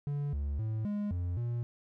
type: tone with pitch steps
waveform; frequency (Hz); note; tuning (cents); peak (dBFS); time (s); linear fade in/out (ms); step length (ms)
triangle; 143.9 / 71.3 / 109.8 / 206.3 / 88.2 / 119.1; D3 / C#2 / A2 / G#3 / F2 / A#2; -35 / +49 / -3 / -11 / +18 / +38; -29; 0.07-1.63; 0; 260
effects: none